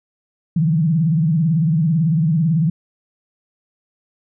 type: tone with vibrato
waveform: sine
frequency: 160.5 Hz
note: E3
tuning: 46 cents flat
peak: -13 dBFS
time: 0.56-2.7 s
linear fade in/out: 5 ms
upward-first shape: sine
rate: 18 Hz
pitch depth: 160 cents each way
effects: none